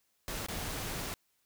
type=noise with dropouts; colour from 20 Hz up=pink; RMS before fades=-38 dBFS; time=0.28-1.14 s; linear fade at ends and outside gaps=0 ms; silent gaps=0.464-0.485 s; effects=white hiss -75 dBFS RMS until 1.45 s